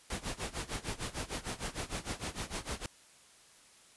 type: noise with tremolo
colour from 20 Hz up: pink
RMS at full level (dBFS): -36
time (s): 0.1-2.86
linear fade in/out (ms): 2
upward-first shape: sine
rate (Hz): 6.6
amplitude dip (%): 90
effects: white hiss -60 dBFS RMS until 3.96 s + resampled to 24000 Hz